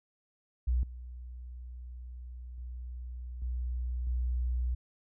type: tone with level steps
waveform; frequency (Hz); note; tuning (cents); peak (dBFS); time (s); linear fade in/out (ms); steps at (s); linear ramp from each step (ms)
sine; 61.4; B1; -9; -25 / -41 / -38 / -31 / -28; 0.67-4.75; 10; 0.83 / 2.58 / 3.42 / 4.07; 2
effects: none